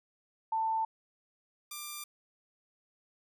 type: tone pair in turn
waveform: sine / 5% pulse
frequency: 890 / 1188 Hz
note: A5 / D6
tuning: +20 / +20 cents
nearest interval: perfect fourth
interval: 500 cents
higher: second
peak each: -28 / -28 dBFS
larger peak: neither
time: 0.52-0.85 / 1.71-2.04 s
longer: neither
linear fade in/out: 5 ms
effects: none